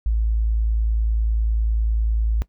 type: tone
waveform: sine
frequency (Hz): 55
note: A1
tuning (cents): 0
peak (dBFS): -17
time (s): 0.06-2.42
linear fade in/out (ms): 0
effects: noise-tail reverb RT60 0.1 s tail -18 dB re dry